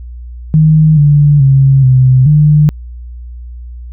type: tone with pitch steps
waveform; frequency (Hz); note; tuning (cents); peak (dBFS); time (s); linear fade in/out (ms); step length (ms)
sine; 156.1 / 146.1 / 135.8 / 129.1 / 150.1; D#3 / D3 / C#3 / C3 / D3; +6 / -9 / -35 / -23 / +38; -3; 0.54-2.69; 0; 430
effects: added 60 Hz sine -24 dBFS peak until 3.92 s